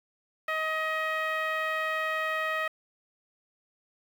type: tone with low-pass filter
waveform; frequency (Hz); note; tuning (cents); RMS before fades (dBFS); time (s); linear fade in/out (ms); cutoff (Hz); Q
10% pulse; 631; D#5; +24; -30; 0.48-2.68; 5; 1900; 1.8
effects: 8-bit